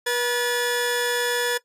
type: tone pair together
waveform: sawtooth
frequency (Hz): 483.6 / 1723.4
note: B4 / A6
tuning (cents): -36 / -36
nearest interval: octave + minor seventh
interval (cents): 2200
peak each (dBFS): -20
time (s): 0.06-1.58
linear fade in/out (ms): 10
effects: noise-tail reverb RT60 0.1 s tail -18 dB re dry + resampled to 32000 Hz